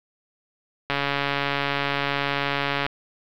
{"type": "click train", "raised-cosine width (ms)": 0.3, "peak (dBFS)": -7, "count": 278, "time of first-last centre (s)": [0.9, 2.865], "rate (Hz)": 141, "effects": ["low-pass 4000 Hz 12 dB/octave", "8-bit"]}